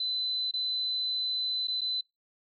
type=tone with dropouts; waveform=sine; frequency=4023 Hz; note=B7; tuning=31 cents sharp; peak=-28 dBFS; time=0-2.01 s; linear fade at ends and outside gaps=5 ms; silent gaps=0.512-0.537 / 1.673-1.681 / 1.809-1.815 s; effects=noise-tail reverb RT60 0.2 s tail -26 dB re dry